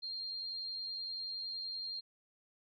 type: tone with amplitude modulation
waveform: sine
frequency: 4203 Hz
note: C8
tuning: 7 cents sharp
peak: -37 dBFS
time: 0.02-2.01 s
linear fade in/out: 20 ms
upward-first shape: sine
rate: 90.7 Hz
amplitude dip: 35%
effects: none